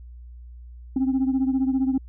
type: beating tone pair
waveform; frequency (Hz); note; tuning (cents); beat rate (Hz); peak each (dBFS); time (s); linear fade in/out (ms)
sine; 261.6 / 276.6; C4 / C#4; 0 / -4; 15; -19 / -24; 0.96-1.98; 5
effects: tanh soft clip ceiling -16 dBFS + added 60 Hz sine -39 dBFS peak until 2.08 s